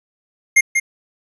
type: tone with echo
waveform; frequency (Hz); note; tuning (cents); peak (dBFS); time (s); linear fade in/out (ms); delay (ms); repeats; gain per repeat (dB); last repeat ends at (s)
square; 2124; C7; +25; -8; 0.56-0.61; 10; 190; 1; -6; 0.8
effects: resampled to 24000 Hz